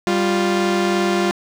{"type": "tone pair together", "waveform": "sawtooth", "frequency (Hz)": [196.43, 350], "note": ["G3", "F4"], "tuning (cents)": [4, 4], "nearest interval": "minor seventh", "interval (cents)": 1000, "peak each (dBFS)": [-16, -14], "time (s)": [0.07, 1.31], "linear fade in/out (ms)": 0, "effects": ["low-pass 7000 Hz 12 dB/octave", "8-bit"]}